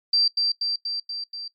sine tone with echo, 4699 Hz, D8, in tune, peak -16 dBFS, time 0.13-0.28 s, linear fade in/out 5 ms, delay 240 ms, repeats 5, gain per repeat -3 dB, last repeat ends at 1.48 s, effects noise-tail reverb RT60 0.1 s tail -17 dB re dry + MP3 48 kbps

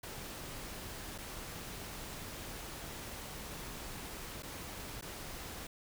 pink noise with dropouts, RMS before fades -45 dBFS, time 0.03-5.67 s, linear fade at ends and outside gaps 5 ms, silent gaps 1.18-1.184 / 4.424-4.431 / 5.012-5.023 s, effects none

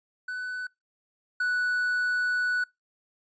triangle tone pair in turn, 1497 / 1479.8 Hz, F#6 / F#6, +20 / 0 cents, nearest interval unison, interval 20 cents, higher first, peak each -29 / -22 dBFS, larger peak second, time 0.28-0.67 / 1.4-2.64 s, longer second, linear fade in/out 5 ms, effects noise-tail reverb RT60 0.2 s tail -25 dB re dry + resampled to 16000 Hz

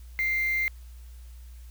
sine tone with quantisation, 2093 Hz, C7, in tune, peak -24 dBFS, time 0.19-0.68 s, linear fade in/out 0 ms, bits 6, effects added 60 Hz sine -42 dBFS peak until 1.7 s + white hiss -60 dBFS RMS until 1.7 s

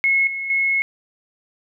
sine tone with level steps, 2177 Hz, C#7, 32 cents flat, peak -14 / -24 / -16 dBFS, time 0.04-0.82 s, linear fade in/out 0 ms, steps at 0.27 / 0.5 s, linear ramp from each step 2 ms, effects none

